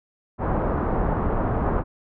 pink low-pass noise, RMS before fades -23 dBFS, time 0.38-1.84 s, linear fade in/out 50 ms, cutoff 1200 Hz, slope 24 dB/octave, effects none

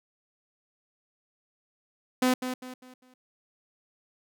sawtooth tone with echo, 254 Hz, B3, 49 cents sharp, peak -17 dBFS, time 2.22-2.34 s, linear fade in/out 5 ms, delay 200 ms, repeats 4, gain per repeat -9 dB, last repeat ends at 3.14 s, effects none

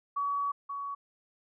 sine tone pair in turn, 1133 / 1125.2 Hz, C#6 / C#6, +37 / +26 cents, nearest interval unison, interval 11 cents, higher first, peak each -28 / -34 dBFS, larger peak first, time 0.16-0.52 / 0.69-0.95 s, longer first, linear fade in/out 10 ms, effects none

